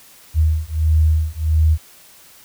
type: beating tone pair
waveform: sine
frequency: 77.78 / 79.28 Hz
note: D#2 / D#2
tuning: 0 / +33 cents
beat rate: 1.5 Hz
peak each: -16 / -16 dBFS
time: 0.34-1.78 s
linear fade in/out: 50 ms
effects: white hiss -46 dBFS RMS until 2.44 s